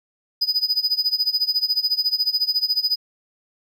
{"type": "tone with tremolo", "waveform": "triangle", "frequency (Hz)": 4978, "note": "D#8", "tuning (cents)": 0, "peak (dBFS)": -14, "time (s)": [0.41, 2.96], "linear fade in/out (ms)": 10, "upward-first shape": "sine", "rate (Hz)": 14, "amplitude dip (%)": 90, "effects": []}